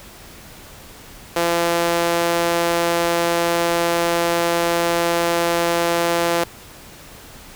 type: tone with high-pass filter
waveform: sawtooth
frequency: 170.4 Hz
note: F3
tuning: 42 cents flat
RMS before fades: -19 dBFS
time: 1.36-6.44 s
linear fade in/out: 5 ms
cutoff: 470 Hz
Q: 1.3
effects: pink hiss -41 dBFS RMS until 7.55 s